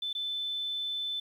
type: tone with dropouts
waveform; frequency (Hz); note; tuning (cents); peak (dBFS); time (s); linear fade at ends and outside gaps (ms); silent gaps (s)
sine; 3520; A7; 0; -31; 0.02-1.2; 5; 0.13-0.15
effects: 10-bit